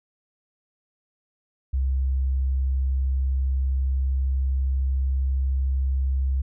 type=tone with pitch glide; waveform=sine; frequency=66.1 to 66.56 Hz; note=C2 to C2; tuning=+18 to +30 cents; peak=-20 dBFS; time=1.73-6.42 s; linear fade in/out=10 ms; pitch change=+12 cents; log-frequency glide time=2.35-6.15 s; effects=none